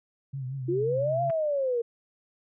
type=tone with vibrato; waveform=sine; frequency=132.1 Hz; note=C3; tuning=17 cents sharp; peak=-31 dBFS; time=0.33-1.31 s; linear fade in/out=10 ms; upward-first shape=triangle; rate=5.6 Hz; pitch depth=96 cents each way
type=linear two-way sweep; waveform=sine; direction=up then down; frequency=329.6 to 698.5 to 458.1 Hz; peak=-24 dBFS; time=0.68-1.82 s; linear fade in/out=10 ms; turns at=1.22 s
type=clicks; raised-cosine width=0.5 ms; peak=-29 dBFS; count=2; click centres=1.298 / 1.303 s
effects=none